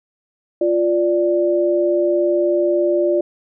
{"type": "tone pair together", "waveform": "sine", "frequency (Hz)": [349.2, 587.3], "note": ["F4", "D5"], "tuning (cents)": [0, 0], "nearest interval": "major sixth", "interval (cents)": 900, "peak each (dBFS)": [-16, -17], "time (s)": [0.61, 3.21], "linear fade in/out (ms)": 5, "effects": []}